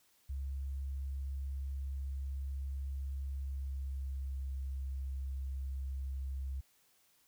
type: tone with pitch glide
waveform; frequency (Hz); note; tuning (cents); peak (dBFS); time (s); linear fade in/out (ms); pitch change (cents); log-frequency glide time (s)
sine; 68.1 to 66.97; C#2 to C2; -30 to +41; -36; 0.29-6.61; 10; -29; 3.29-4.46
effects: white hiss -70 dBFS RMS until 7.27 s